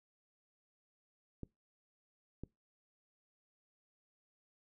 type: clicks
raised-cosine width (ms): 3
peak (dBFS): -30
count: 2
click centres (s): 1.433 / 2.436
effects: noise-tail reverb RT60 0.2 s tail -23 dB re dry